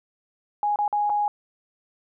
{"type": "tone with dropouts", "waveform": "sine", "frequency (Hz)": 829, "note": "G#5", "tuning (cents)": -3, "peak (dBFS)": -20, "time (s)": [0.63, 1.28], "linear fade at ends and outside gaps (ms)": 1, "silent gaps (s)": [[0.759, 0.788], [0.879, 0.927], [1.096, 1.1]], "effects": []}